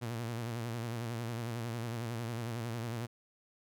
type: tone with vibrato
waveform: sawtooth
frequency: 116.54 Hz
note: A#2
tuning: in tune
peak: -32 dBFS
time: 0.01-3.07 s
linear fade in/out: 20 ms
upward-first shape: sine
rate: 11 Hz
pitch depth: 73 cents each way
effects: none